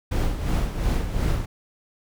brown noise with tremolo, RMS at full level -21 dBFS, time 0.11-1.46 s, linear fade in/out 10 ms, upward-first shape sine, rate 2.8 Hz, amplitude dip 60%, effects none

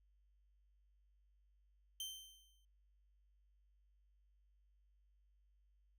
sawtooth tone with exponential decay, 3108 Hz, G7, 16 cents flat, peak -38 dBFS, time 2-2.65 s, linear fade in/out 2 ms, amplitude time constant 140 ms, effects added 50 Hz sine -70 dBFS peak until 5.98 s

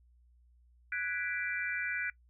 sine chord, G# half-diminished seventh, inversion third, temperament equal, 1480 / 1661.2 / 1975.5 / 2349 Hz, F#6 / G#6 / B6 / D7, 0 / 0 / 0 / 0 cents, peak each -36 / -40 / -39 / -39 dBFS, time 0.92-2.1 s, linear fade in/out 2 ms, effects noise-tail reverb RT60 0.1 s tail -21 dB re dry + added 60 Hz sine -61 dBFS peak until 2.29 s

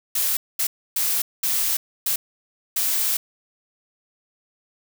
blue noise bursts at uneven times, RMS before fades -22 dBFS, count 6, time 0.15-0.37 / 0.59-0.67 / 0.96-1.22 / 1.43-1.77 / 2.06-2.16 / 2.76-3.17 s, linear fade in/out 5 ms, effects none

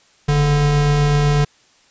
square tone pair together, 45.89 / 145.7 Hz, F#1 / D3, -14 / -13 cents, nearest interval octave + minor sixth, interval 2001 cents, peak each -22 / -14 dBFS, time 0.28-1.45 s, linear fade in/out 10 ms, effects white hiss -54 dBFS RMS until 1.9 s + resampled to 16000 Hz

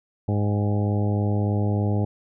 harmonic tone with a mistuned harmonic, 103.3 Hz, G#2, 9 cents flat, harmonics 1 / 2 / 3 / 4 / 5 / 6 / 7 / 8, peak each -21 / -27 / -31 / -33 / -35 / -37 / -38 / -39 dBFS, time 0.28-2.05 s, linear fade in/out 5 ms, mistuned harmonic 7, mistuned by +59 cents, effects none

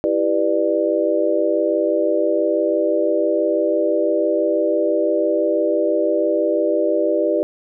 sine chord, E minor seventh, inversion none, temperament just, 329.6 / 395.6 / 494.4 / 593.3 Hz, E4 / G4 / B4 / D5, 0 / +16 / +2 / +18 cents, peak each -21 / -22 / -22 / -19 dBFS, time 0.04-7.43 s, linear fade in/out 0 ms, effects none

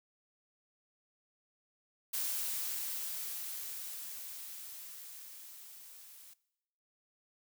blue noise with level ramp, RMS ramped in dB -35 to -55 dBFS, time 2.13-6.34 s, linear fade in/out 10 ms, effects noise-tail reverb RT60 0.9 s tail -21 dB re dry

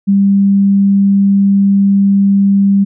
sine tone, 198 Hz, G3, 18 cents sharp, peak -6 dBFS, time 0.07-2.85 s, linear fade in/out 20 ms, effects none

